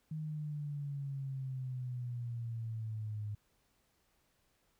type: exponential sweep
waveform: sine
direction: down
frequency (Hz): 156.9 to 103.83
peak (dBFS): -37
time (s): 0.11-3.35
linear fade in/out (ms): 5
effects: pink hiss -75 dBFS RMS until 4.79 s